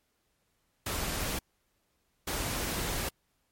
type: noise bursts at uneven times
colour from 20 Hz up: pink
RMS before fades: -33 dBFS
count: 2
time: 0.86-1.39 / 2.27-3.09 s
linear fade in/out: 5 ms
effects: pink hiss -75 dBFS RMS until 3.51 s + MP3 64 kbps